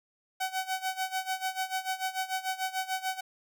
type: tone with tremolo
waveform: sawtooth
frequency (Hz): 755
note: F#5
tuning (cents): +35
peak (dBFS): -24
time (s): 0.4-3.21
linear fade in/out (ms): 10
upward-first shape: sine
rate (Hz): 6.8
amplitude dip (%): 85
effects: none